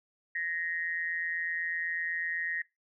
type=tone with amplitude modulation; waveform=sine; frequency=1870 Hz; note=A#6; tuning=5 cents sharp; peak=-27 dBFS; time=0.35-2.62 s; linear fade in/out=5 ms; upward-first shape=sine; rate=168 Hz; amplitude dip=85%; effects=noise-tail reverb RT60 0.2 s tail -21 dB re dry